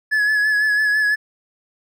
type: tone with vibrato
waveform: triangle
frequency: 1703 Hz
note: G#6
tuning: 43 cents sharp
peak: -13 dBFS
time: 0.11-1.16 s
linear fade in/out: 20 ms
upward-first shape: sine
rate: 6 Hz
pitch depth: 34 cents each way
effects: none